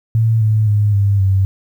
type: tone with pitch steps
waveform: sine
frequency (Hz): 112.6 / 108.26 / 104.09 / 100.08 / 96.23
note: A2 / A2 / G#2 / G2 / G2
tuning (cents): +40 / -28 / +4 / +36 / -32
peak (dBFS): -10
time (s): 0.15-1.45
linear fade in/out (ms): 0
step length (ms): 260
effects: 8-bit